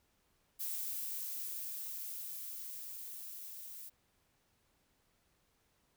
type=noise with level ramp; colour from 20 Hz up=violet; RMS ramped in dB=-39 to -49 dBFS; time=0.59-3.9 s; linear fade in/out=20 ms; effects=pink hiss -75 dBFS RMS until 5.96 s